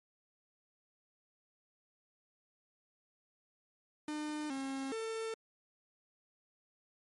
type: tone with pitch steps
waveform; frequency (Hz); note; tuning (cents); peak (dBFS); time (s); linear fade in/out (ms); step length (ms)
45% pulse; 302.2 / 269.7 / 447.6; D4 / C#4 / A4; +50 / -47 / +30; -37; 4.08-5.34; 2; 420
effects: MP3 48 kbps